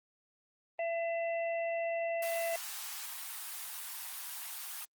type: harmonic tone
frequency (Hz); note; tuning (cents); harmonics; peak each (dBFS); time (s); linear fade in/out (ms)
671; E5; +31; 1 / 3 / 4; -32 / -42 / -44; 0.79-2.56; 2
type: high-pass noise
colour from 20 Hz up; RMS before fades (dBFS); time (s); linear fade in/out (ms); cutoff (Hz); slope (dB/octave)
white; -42; 2.22-4.85; 5; 730; 48
effects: Opus 24 kbps